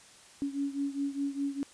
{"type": "beating tone pair", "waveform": "sine", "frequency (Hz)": [278.7, 283.6], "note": ["C#4", "C#4"], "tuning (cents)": [9, 40], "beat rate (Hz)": 4.9, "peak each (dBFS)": [-32, -35], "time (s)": [0.42, 1.63], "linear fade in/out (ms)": 0, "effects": ["white hiss -55 dBFS RMS until 1.73 s", "resampled to 22050 Hz"]}